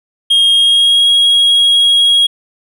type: tone with pitch glide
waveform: triangle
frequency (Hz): 3245 to 3296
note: G#7 to G#7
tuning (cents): -41 to -14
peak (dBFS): -5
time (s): 0.3-2.27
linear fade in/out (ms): 10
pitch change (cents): +27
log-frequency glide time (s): 0.52-1.09
effects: none